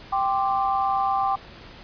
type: chord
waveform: sine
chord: G suspended fourth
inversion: none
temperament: equal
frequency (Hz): 784 / 1046.5 / 1174.7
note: G5 / C6 / D6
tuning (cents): 0 / 0 / 0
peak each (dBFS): -22 / -28 / -26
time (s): 0.12-1.36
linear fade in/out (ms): 10
effects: pink hiss -44 dBFS RMS until 1.83 s + resampled to 11025 Hz